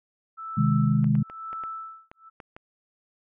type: tone with tremolo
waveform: sine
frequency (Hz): 1318.5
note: E6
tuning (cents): 0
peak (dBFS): -31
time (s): 0.37-2.3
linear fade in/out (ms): 20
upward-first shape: sine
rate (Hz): 1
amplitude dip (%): 100
type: chord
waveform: sine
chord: Ab major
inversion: first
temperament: just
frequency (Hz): 129.78 / 155.74 / 207.7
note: C3 / Eb3 / Ab3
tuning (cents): -14 / +2 / 0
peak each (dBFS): -23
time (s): 0.57-1.23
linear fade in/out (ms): 10
type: clicks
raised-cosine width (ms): 0.5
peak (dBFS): -27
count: 8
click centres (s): 1.043 / 1.153 / 1.299 / 1.53 / 1.637 / 2.115 / 2.402 / 2.565
effects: none